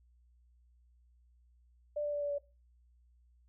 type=tone with pitch steps; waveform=sine; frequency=591 / 586.6 / 582.2 / 577.8 / 573.5 Hz; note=D5 / D5 / D5 / D5 / D5; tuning=+11 / -2 / -15 / -28 / -41 cents; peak=-32 dBFS; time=1.96-2.385 s; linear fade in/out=10 ms; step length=85 ms; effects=noise-tail reverb RT60 0.3 s tail -20 dB re dry + added 60 Hz sine -63 dBFS peak until 3.48 s